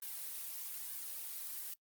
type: noise with flanger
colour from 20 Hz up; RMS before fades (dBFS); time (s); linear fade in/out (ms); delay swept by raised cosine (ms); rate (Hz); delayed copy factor
blue; -44; 0.02-1.74; 5; 1.5 to 4.1; 1.1; -0.7
effects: noise-tail reverb RT60 0.1 s tail -26 dB re dry + Opus 32 kbps